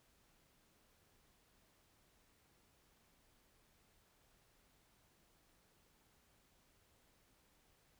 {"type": "silence", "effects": ["pink hiss -73 dBFS RMS until 7.99 s"]}